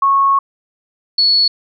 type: tone pair in turn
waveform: sine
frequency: 1100 / 4400 Hz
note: C#6 / C#8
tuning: -14 / -14 cents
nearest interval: 2 octaves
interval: 2400 cents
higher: second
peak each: -9 dBFS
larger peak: neither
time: 0.02-0.39 / 1.18-1.48 s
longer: first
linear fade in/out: 5 ms
effects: none